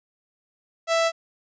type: tone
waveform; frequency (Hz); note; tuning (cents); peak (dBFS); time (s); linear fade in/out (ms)
sawtooth; 661; E5; +5; -15; 0.87-1.12; 50
effects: resampled to 16000 Hz